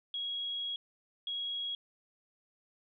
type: tone bursts at uneven times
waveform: sine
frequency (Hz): 3311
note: G#7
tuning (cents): -6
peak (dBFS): -34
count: 2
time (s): 0.14-0.76 / 1.27-1.75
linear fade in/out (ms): 2
effects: none